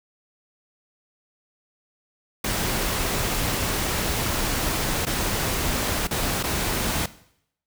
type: noise with dropouts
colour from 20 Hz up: pink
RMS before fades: -25 dBFS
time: 2.44-7.06 s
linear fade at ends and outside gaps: 5 ms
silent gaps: 5.053-5.066 / 6.072-6.109 / 6.429-6.437 s
effects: noise-tail reverb RT60 0.7 s tail -17 dB re dry